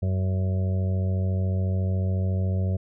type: harmonic tone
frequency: 94 Hz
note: F#2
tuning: 28 cents sharp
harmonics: 1 / 2 / 4 / 5 / 6 / 7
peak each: -22 / -31 / -40 / -42 / -40 / -42 dBFS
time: 0.02-2.77 s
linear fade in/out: 10 ms
effects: none